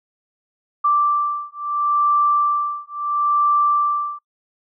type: beating tone pair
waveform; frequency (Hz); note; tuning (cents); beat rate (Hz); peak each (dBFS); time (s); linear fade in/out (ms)
sine; 1173 / 1173.74; D6 / D6; -2 / -1; 0.74; -19; 0.84-4.19; 10
effects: noise-tail reverb RT60 0.1 s tail -23 dB re dry